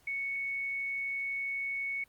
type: tone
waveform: sine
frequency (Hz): 2217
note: C#7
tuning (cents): 0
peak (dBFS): -32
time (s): 0.07-2.04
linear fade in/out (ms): 5
effects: pink hiss -65 dBFS RMS until 2.08 s + Opus 48 kbps